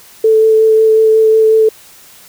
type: tone with vibrato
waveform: sine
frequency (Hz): 440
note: A4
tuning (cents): 0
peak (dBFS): -5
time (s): 0.24-1.69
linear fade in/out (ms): 5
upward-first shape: sine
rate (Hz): 5.5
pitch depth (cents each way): 10
effects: white hiss -40 dBFS RMS until 2.28 s